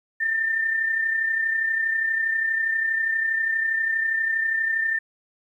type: tone pair together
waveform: sine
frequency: 1795 / 1827.4 Hz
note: A6 / A#6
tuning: +34 / -35 cents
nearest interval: unison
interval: 31 cents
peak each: -21 / -31 dBFS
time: 0.2-4.99 s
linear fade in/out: 10 ms
effects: 10-bit